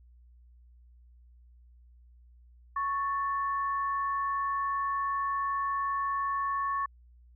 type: tone pair together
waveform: sine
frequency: 1108.7 / 1762.8 Hz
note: C#6 / A6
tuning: 0 / +3 cents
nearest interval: minor sixth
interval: 803 cents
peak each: -28 / -39 dBFS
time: 2.76-6.86 s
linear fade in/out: 5 ms
effects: added 60 Hz sine -54 dBFS peak until 7.35 s